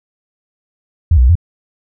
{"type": "tone with pitch steps", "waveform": "sine", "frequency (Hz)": [82.4, 62.4, 62, 86.5], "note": ["E2", "B1", "B1", "F2"], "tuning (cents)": [0, 19, 7, -16], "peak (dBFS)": -5, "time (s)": [1.11, 1.354], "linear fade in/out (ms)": 5, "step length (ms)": 61, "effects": []}